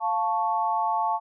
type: chord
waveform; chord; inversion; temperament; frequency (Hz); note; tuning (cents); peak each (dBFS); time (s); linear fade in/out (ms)
sine; F augmented; none; equal; 698.5 / 880 / 1108.7; F5 / A5 / C#6; 0 / 0 / 0; -29 / -24 / -29; 0-1.2; 50
effects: none